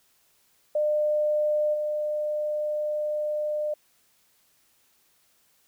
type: tone with level steps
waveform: sine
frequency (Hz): 602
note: D5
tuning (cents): +43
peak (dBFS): -21 / -25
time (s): 0.75-3.74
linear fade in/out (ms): 5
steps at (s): 1.73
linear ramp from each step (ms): 20
effects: white hiss -65 dBFS RMS until 5.67 s